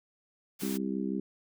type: noise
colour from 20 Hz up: white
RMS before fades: -41 dBFS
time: 0.59-0.78 s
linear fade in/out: 20 ms
type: harmonic tone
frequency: 66 Hz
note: C2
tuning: 16 cents sharp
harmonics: 3 / 4 / 5 / 6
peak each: -33 / -35 / -37 / -39 dBFS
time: 0.62-1.2 s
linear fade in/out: 5 ms
effects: none